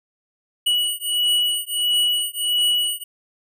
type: beating tone pair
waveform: square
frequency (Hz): 2932 / 2933.5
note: F#7 / F#7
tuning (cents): -16 / -16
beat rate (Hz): 1.5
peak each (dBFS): -22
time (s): 0.66-3.04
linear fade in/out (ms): 10
effects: none